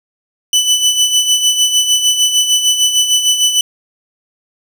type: tone with tremolo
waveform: 25% pulse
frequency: 2989 Hz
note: F#7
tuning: 17 cents sharp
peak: -4 dBFS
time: 0.53-3.61 s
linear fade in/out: 2 ms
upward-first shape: sine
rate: 6.6 Hz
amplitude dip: 60%
effects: none